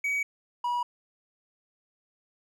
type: tone pair in turn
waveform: triangle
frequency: 2265 / 968.7 Hz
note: C#7 / B5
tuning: +37 / -34 cents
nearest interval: octave + minor third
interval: 1471 cents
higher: first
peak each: -24 dBFS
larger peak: neither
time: 0.04-0.23 / 0.64-0.83 s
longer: neither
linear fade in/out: 5 ms
effects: none